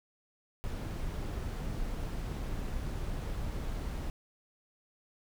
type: noise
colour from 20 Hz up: brown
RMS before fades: -36 dBFS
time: 0.64-4.1 s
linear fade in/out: 0 ms
effects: none